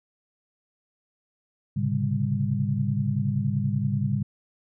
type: tone cluster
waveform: sine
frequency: 107.3 / 132.1 / 142.6 / 199.5 Hz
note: A2 / C3 / C#3 / G3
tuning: -43 / +17 / +49 / +31 cents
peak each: -28 dBFS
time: 1.76-4.23 s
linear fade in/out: 10 ms
effects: none